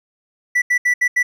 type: tone bursts at uneven times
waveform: triangle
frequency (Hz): 1966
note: B6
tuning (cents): -8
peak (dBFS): -11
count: 5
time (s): 0.55-0.62 / 0.7-0.78 / 0.85-0.94 / 1.01-1.08 / 1.16-1.23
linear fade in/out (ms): 10
effects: none